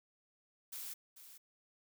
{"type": "noise with echo", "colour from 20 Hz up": "blue", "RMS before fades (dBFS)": -45, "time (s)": [0.72, 0.94], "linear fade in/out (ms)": 10, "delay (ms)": 440, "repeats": 1, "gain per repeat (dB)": -11, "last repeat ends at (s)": 1.38, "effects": []}